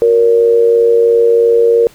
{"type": "tone with amplitude modulation", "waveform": "sine", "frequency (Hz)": 466.2, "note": "A#4", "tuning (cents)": 0, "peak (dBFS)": -3, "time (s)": [0.02, 1.87], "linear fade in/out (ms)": 0, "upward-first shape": "sine", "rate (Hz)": 103, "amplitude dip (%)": 60, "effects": ["pink hiss -43 dBFS RMS until 1.94 s"]}